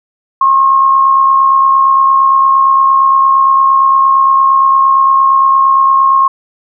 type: tone with amplitude modulation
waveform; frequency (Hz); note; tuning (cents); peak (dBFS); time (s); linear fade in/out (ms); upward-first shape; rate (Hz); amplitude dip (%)
sine; 1078; C#6; -49; -3; 0.41-6.28; 5; sine; 68.7; 40
effects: none